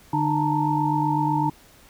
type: tone cluster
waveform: sine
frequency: 148.1 / 303.5 / 880 / 928 Hz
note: D3 / D#4 / A5 / A#5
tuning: +15 / -43 / 0 / -8 cents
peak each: -25 dBFS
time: 0.13-1.5 s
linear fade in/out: 5 ms
effects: pink hiss -52 dBFS RMS until 1.89 s